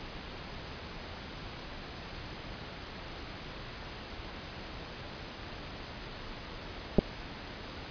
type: clicks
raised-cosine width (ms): 2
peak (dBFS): -9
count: 2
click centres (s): 6.985 / 6.99
effects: pink hiss -43 dBFS RMS until 7.9 s + resampled to 11025 Hz